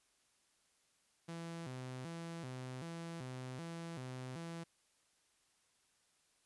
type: tone with vibrato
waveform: sawtooth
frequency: 146.4 Hz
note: D3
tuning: 5 cents flat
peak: -40 dBFS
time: 1.28-4.64 s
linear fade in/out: 10 ms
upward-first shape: square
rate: 1.3 Hz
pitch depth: 230 cents each way
effects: white hiss -75 dBFS RMS until 6.45 s + resampled to 24000 Hz